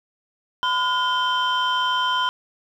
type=tone cluster; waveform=sine; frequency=1010 / 1432 / 3113 Hz; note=B5 / F6 / G7; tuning=+39 / +43 / -13 cents; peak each=-20 / -24 / -23 dBFS; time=0.63-2.29 s; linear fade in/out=0 ms; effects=tanh soft clip ceiling -14 dBFS + 9-bit